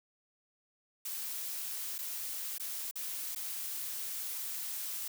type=noise with dropouts; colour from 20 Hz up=blue; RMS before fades=-39 dBFS; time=1.05-5.08 s; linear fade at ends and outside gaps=5 ms; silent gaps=1.982-1.987 / 2.582-2.597 / 2.912-2.956 / 3.35-3.359 s; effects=none